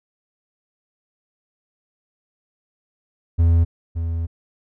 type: tone pair in turn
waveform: triangle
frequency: 83.7 / 83.03 Hz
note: E2 / E2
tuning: +27 / +13 cents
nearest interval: unison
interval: 14 cents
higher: first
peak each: -10 / -19 dBFS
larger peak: first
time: 3.38-3.65 / 3.95-4.27 s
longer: second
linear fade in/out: 20 ms
effects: none